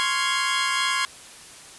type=chord; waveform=20% pulse; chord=Db major seventh; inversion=third; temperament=equal; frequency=1046.5 / 1108.7 / 1396.9 / 1661.2 Hz; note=C6 / Db6 / F6 / Ab6; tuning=0 / 0 / 0 / 0 cents; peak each=-20 / -24 / -25 / -22 dBFS; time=0-1.05 s; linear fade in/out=0 ms; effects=white hiss -44 dBFS RMS until 1.78 s + resampled to 24000 Hz